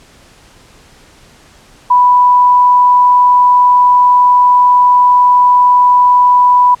sine tone, 987.8 Hz, B5, in tune, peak -4 dBFS, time 1.9-6.75 s, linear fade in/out 10 ms, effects pink hiss -43 dBFS RMS until 6.8 s + low-pass 9000 Hz 12 dB/octave

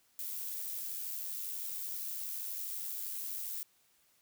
violet noise with amplitude modulation, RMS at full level -38 dBFS, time 0.19-3.63 s, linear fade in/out 0 ms, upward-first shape sine, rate 92.5 Hz, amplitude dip 40%, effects white hiss -70 dBFS RMS until 4.21 s

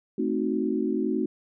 sine chord, A diminished seventh, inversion none, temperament equal, 220 / 261.6 / 311.1 / 370 Hz, A3 / C4 / Eb4 / Gb4, 0 / 0 / 0 / 0 cents, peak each -29 dBFS, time 0.18-1.26 s, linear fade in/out 5 ms, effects none

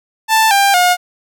sawtooth tone with pitch steps, 883 / 795.8 / 717.2 Hz, A5 / G5 / F5, +6 / +26 / +46 cents, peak -5 dBFS, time 0.28-0.97 s, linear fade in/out 50 ms, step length 230 ms, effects none

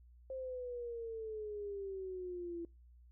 sine exponential sweep, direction down, 530 to 336 Hz, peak -40 dBFS, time 0.3-2.65 s, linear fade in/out 2 ms, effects noise-tail reverb RT60 0.3 s tail -26 dB re dry + added 60 Hz sine -58 dBFS peak until 3.11 s

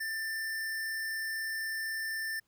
square tone, 1782 Hz, A6, 22 cents sharp, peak -34 dBFS, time 0-2.4 s, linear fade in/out 10 ms, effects pink hiss -75 dBFS RMS until 2.47 s

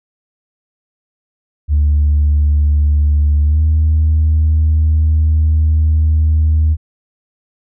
sine tone with pitch glide, 73.8 to 77.96 Hz, D2 to D#2, +9 to +4 cents, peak -7 dBFS, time 1.68-6.77 s, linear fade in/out 50 ms, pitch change +95 cents, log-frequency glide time 3.44-3.62 s, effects tanh soft clip ceiling -6 dBFS

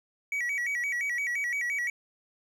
triangle tone with vibrato, 2093 Hz, C7, in tune, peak -26 dBFS, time 0.32-1.9 s, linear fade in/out 2 ms, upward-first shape square, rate 5.8 Hz, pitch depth 140 cents each way, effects none

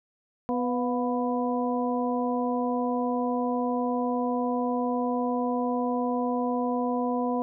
harmonic tone with a mistuned harmonic, 247.8 Hz, B3, 6 cents sharp, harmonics 1 / 2 / 3 / 4, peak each -27 / -30 / -32 / -33 dBFS, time 0.49-7.42 s, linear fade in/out 0 ms, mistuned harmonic 3, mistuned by -57 cents, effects none

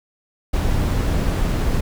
brown noise, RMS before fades -19 dBFS, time 0.53-1.81 s, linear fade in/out 10 ms, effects none

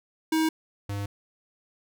square tone pair in turn, 318.2 / 100.87 Hz, D#4 / G2, +39 / +50 cents, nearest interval octave + minor sixth, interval 1989 cents, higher first, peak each -22 / -30 dBFS, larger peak first, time 0.32-0.49 / 0.89-1.06 s, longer neither, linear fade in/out 5 ms, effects none

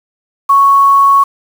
sine tone with quantisation, 1108.7 Hz, C#6, in tune, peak -4 dBFS, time 0.49-1.24 s, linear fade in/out 10 ms, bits 5, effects none

